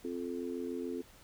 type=harmonic tone; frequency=87 Hz; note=F2; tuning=6 cents flat; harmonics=3 / 4 / 5; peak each=-39 / -40 / -41 dBFS; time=0.04-1.02 s; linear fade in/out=10 ms; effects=pink hiss -59 dBFS RMS until 1.23 s